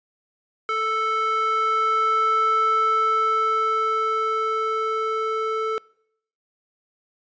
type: tone with band-pass filter sweep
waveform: square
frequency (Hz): 440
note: A4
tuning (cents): 0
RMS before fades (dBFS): -22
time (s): 0.69-5.78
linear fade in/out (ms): 0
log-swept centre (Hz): 1600 to 950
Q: 3.8
effects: noise-tail reverb RT60 0.7 s tail -25 dB re dry + resampled to 16000 Hz